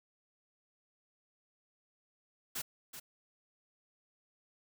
white noise with echo, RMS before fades -38 dBFS, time 2.55-2.62 s, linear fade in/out 10 ms, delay 380 ms, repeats 1, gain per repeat -9 dB, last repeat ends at 3 s, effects none

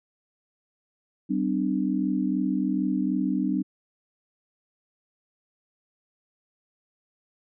sine tone cluster, 192.7 / 256.7 / 299.3 Hz, G3 / C4 / D4, -29 / -33 / +33 cents, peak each -27 dBFS, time 1.29-3.63 s, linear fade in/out 20 ms, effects none

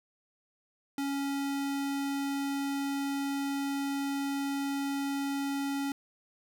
square tone, 278.3 Hz, C#4, 7 cents sharp, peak -31 dBFS, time 0.98-5.92 s, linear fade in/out 2 ms, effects none

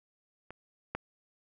clicks, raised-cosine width 0.5 ms, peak -29 / -18 dBFS, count 2, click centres 0.506 / 0.95 s, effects none

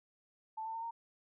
sine tone with pitch steps, 880 / 894.3 / 908.9 / 923.8 Hz, A5 / A5 / A#5 / A#5, 0 / +28 / -44 / -16 cents, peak -38 dBFS, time 0.57-0.91 s, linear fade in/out 10 ms, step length 85 ms, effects none

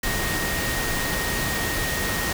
sine tone in noise, 1866 Hz, A#6, 1 cent sharp, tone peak -29 dBFS, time 0.03-2.33 s, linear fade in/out 5 ms, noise pink, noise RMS -26 dBFS, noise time 0.03-2.33 s, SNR -6 dB, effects none

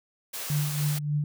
white high-pass noise, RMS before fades -35 dBFS, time 0.33-0.99 s, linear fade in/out 10 ms, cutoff 370 Hz, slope 12 dB/octave
sine tone with tremolo, 147.8 Hz, D3, 11 cents sharp, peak -22 dBFS, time 0.5-1.24 s, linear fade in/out 2 ms, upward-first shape triangle, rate 3.4 Hz, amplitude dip 65%
effects none

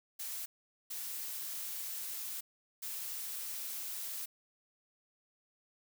blue noise bursts at uneven times, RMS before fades -41 dBFS, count 3, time 0.19-0.46 / 0.9-2.41 / 2.82-4.26 s, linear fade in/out 10 ms, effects none

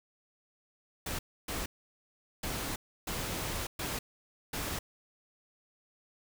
pink noise bursts at uneven times, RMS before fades -36 dBFS, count 6, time 1.06-1.19 / 1.48-1.66 / 2.43-2.76 / 3.07-3.67 / 3.79-3.99 / 4.53-4.79 s, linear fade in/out 5 ms, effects none

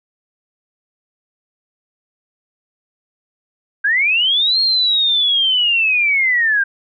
sine linear two-way sweep, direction up then down, 1568 to 4276 to 1568 Hz, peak -12 dBFS, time 3.84-6.64 s, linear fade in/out 10 ms, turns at 4.6 s, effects none

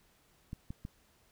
clicks, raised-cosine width 5 ms, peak -28 dBFS, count 3, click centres 0.531 / 0.705 / 0.851 s, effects pink hiss -68 dBFS RMS until 1.31 s

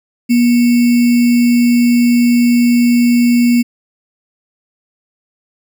sine tone with sample-and-hold, 240 Hz, B3, 49 cents flat, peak -7 dBFS, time 0.29-3.63 s, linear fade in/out 20 ms, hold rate 2450 Hz, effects none

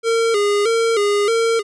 square tone with vibrato, 432.6 Hz, A4, 29 cents flat, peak -15 dBFS, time 0.03-1.63 s, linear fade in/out 50 ms, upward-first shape square, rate 1.6 Hz, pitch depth 96 cents each way, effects resampled to 22050 Hz

